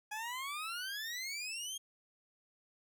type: exponential sweep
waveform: 20% pulse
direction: up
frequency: 830.6 to 3265 Hz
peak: -34 dBFS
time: 0.11-1.78 s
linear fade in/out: 10 ms
effects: none